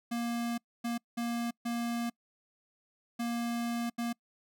square tone bursts at uneven times, 235.5 Hz, A#3, 18 cents sharp, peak -32 dBFS, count 6, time 0.11-0.58 / 0.84-0.98 / 1.17-1.51 / 1.65-2.1 / 3.19-3.9 / 3.98-4.13 s, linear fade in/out 10 ms, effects noise-tail reverb RT60 0.1 s tail -26 dB re dry

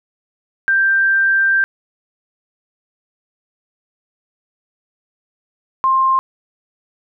sine tone pair in turn, 1576 / 1057 Hz, G6 / C6, +9 / +17 cents, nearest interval perfect fifth, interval 692 cents, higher first, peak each -11 dBFS, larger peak neither, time 0.68-1.64 / 5.84-6.19 s, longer first, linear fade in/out 0 ms, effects none

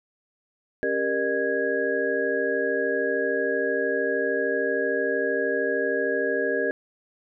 sine tone cluster, 276.6 / 396.4 / 469.5 / 605 / 1655 Hz, C#4 / G4 / A#4 / D#5 / G#6, -4 / +19 / +12 / -49 / -6 cents, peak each -32 / -28 / -27 / -29 / -28 dBFS, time 0.83-6.71 s, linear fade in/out 0 ms, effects none

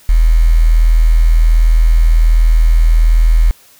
sine tone with quantisation, 40.66 Hz, E1, 23 cents flat, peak -5 dBFS, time 0.09-3.51 s, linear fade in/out 0 ms, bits 5, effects white hiss -45 dBFS RMS until 3.79 s

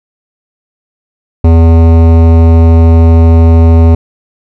sine tone with hard clipping, 82.41 Hz, E2, in tune, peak -3 dBFS, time 1.44-3.95 s, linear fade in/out 5 ms, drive 16 dB, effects none

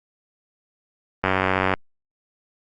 click train, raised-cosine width 0.5 ms, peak -4 dBFS, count 48, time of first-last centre 1.24-1.738 s, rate 94.4 Hz, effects Opus 32 kbps

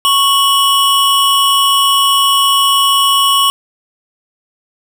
square tone pair together, 1104.9 / 2960 Hz, C#6 / F#7, -6 / 0 cents, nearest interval octave + perfect fourth, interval 1706 cents, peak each -12 dBFS, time 0.05-3.5 s, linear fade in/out 0 ms, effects 7-bit

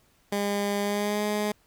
15% pulse tone with pitch glide, 202.8 to 209.3 Hz, G#3 to G#3, -41 to +14 cents, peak -19 dBFS, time 0.32-1.52 s, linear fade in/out 5 ms, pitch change +55 cents, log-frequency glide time 0.81-1.23 s, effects pink hiss -64 dBFS RMS until 1.66 s

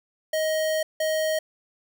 square tone bursts at uneven times, 628 Hz, D#5, 16 cents sharp, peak -23 dBFS, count 2, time 0.33-0.83 / 1-1.39 s, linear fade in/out 5 ms, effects none

